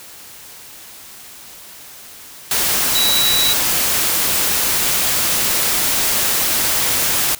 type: tone in noise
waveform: sine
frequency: 3911 Hz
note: B7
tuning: 18 cents flat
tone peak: -15 dBFS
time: 2.95-3.53 s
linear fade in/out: 2 ms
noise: white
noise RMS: -17 dBFS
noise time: 2.51-7.35 s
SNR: -1 dB
effects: white hiss -38 dBFS RMS until 7.39 s